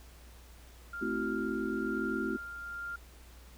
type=tone with tremolo; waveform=sine; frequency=1396.9 Hz; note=F6; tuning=in tune; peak=-36 dBFS; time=0.93-2.96 s; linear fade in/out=5 ms; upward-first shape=sine; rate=1.1 Hz; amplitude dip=40%
type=chord; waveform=sine; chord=F# half-diminished seventh; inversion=first; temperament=equal with one note detuned; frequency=220 / 261.6 / 329.6 / 377.3 Hz; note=A3 / C4 / E4 / F#4; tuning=0 / 0 / 0 / +34 cents; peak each=-37 dBFS; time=1.01-2.37 s; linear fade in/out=10 ms
effects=added 60 Hz sine -52 dBFS peak until 3.57 s + pink hiss -58 dBFS RMS until 3.57 s